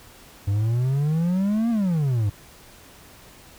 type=exponential two-way sweep; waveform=triangle; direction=up then down; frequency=97.3 to 237.7 to 97.3 Hz; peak=-17 dBFS; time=0.47-2.3 s; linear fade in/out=10 ms; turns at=1.7 s; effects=pink hiss -48 dBFS RMS until 3.58 s